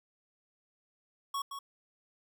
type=tone with echo; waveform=square; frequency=1108.7 Hz; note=C#6; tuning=in tune; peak=-33 dBFS; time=1.34-1.42 s; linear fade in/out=5 ms; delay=170 ms; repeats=1; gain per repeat=-7 dB; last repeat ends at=1.59 s; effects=none